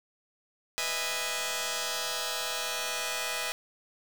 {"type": "chord", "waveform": "5% pulse", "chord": "E major seventh", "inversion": "second", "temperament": "just", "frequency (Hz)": [494.4, 618.1, 659.3, 824.1], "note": ["B4", "D#5", "E5", "G#5"], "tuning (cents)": [2, -12, 0, -14], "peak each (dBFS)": -26, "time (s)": [0.78, 3.52], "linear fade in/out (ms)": 0, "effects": ["7-bit"]}